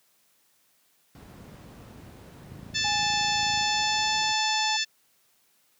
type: noise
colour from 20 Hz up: brown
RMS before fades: -41 dBFS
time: 1.15-4.32 s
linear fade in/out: 2 ms
type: click train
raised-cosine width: 5 ms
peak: -29 dBFS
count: 31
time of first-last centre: 2.52-3.611 s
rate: 27.5 Hz
type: harmonic tone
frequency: 880 Hz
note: A5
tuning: in tune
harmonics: 2 / 3 / 4 / 5 / 6 / 7 / 8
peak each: -32 / -32 / -30 / -33 / -31 / -37 / -37 dBFS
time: 2.74-4.85 s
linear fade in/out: 20 ms
type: tone with pitch glide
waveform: triangle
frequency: 830.6 to 858.9 Hz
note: G#5 to A5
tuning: 0 to -42 cents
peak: -26 dBFS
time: 2.84-4.77 s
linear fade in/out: 10 ms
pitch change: +58 cents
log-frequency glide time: 3.5-4.17 s
effects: white hiss -66 dBFS RMS until 5.79 s + high-pass 100 Hz 12 dB/octave